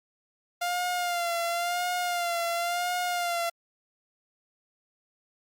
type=tone with vibrato; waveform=sawtooth; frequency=698.5 Hz; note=F5; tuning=in tune; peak=-23 dBFS; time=0.61-3.5 s; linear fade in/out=10 ms; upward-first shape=sine; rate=0.95 Hz; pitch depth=45 cents each way; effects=Opus 48 kbps